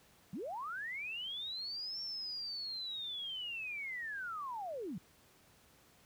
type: linear two-way sweep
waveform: sine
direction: up then down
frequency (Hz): 151.7 to 5480 to 151.7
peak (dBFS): -39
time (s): 0.33-4.98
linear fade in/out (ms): 2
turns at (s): 2.01
effects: pink hiss -65 dBFS RMS until 6.05 s + high-pass 60 Hz 12 dB/octave